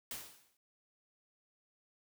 white noise with exponential decay, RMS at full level -40 dBFS, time 0.11-0.57 s, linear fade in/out 2 ms, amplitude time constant 99 ms, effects none

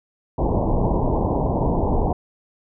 pink low-pass noise, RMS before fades -20 dBFS, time 0.38-2.13 s, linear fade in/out 5 ms, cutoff 1000 Hz, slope 96 dB/octave, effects none

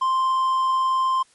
triangle tone, 1046.5 Hz, C6, in tune, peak -16 dBFS, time 0.01-1.23 s, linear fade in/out 10 ms, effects white hiss -58 dBFS RMS until 1.34 s + MP3 48 kbps

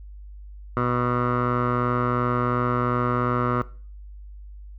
15% pulse tone with low-pass filter, 122.8 Hz, B2, 9 cents flat, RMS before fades -23 dBFS, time 0.77-3.62 s, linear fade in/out 0 ms, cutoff 1300 Hz, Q 3.9, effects noise-tail reverb RT60 0.4 s tail -19 dB re dry + added 50 Hz sine -38 dBFS peak until 4.78 s

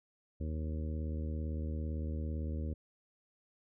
harmonic tone, 77.78 Hz, D#2, in tune, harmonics 1 / 2 / 3 / 4 / 5 / 6 / 7, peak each -35 / -45 / -44 / -48 / -53 / -52 / -53 dBFS, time 0.4-2.74 s, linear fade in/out 10 ms, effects none

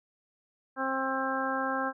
harmonic tone, 265.4 Hz, C4, 25 cents sharp, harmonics 1 / 2 / 3 / 4 / 5 / 6, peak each -35 / -35 / -35 / -35 / -35 / -35 dBFS, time 0.76-1.93 s, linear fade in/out 50 ms, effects none

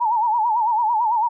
sine tone with vibrato, 908 Hz, A#5, 46 cents flat, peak -16 dBFS, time 0-1.29 s, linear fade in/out 20 ms, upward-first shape sine, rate 9 Hz, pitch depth 120 cents each way, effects none

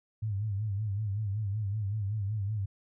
sine tone with vibrato, 103.4 Hz, G#2, 7 cents flat, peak -29 dBFS, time 0.22-2.66 s, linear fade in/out 10 ms, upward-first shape sine, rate 5.3 Hz, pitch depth 110 cents each way, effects none

